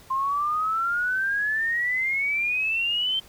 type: exponential sweep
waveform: sine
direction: up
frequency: 1049 to 3136 Hz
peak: -22 dBFS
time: 0.1-3.2 s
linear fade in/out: 10 ms
effects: pink hiss -51 dBFS RMS until 3.28 s